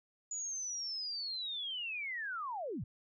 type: linear sweep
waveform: sine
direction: down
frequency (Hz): 6940 to 78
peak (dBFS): -37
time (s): 0.31-2.84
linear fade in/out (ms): 5
effects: none